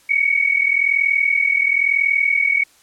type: tone pair together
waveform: sine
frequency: 2217 / 2258 Hz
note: C#7 / C#7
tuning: 0 / +31 cents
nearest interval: unison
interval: 31 cents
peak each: -17 dBFS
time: 0.09-2.64 s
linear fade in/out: 10 ms
effects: white hiss -53 dBFS RMS until 2.82 s + low-pass 11000 Hz 12 dB/octave